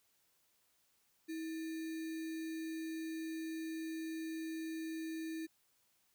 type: tone with sample-and-hold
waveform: sine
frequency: 321.8 Hz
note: E4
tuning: 42 cents flat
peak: -39 dBFS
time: 1.28-5.47 s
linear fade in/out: 20 ms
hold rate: 2100 Hz
effects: white hiss -75 dBFS RMS until 6.14 s